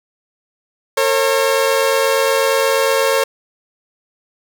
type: tone pair together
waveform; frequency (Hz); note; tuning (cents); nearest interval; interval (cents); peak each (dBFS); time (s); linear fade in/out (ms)
sawtooth; 454.6 / 543; A#4 / C#5; -43 / -36; minor third; 307; -13 / -11; 0.97-3.24; 5
effects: none